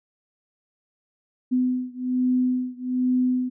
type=beating tone pair; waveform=sine; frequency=252 / 253.2 Hz; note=B3 / B3; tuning=+35 / +43 cents; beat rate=1.2 Hz; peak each=-23 / -24 dBFS; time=1.51-3.5 s; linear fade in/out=20 ms; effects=none